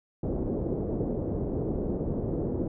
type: low-pass noise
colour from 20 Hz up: white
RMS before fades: -30 dBFS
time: 0.23-2.68 s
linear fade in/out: 5 ms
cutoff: 450 Hz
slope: 24 dB/octave
effects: none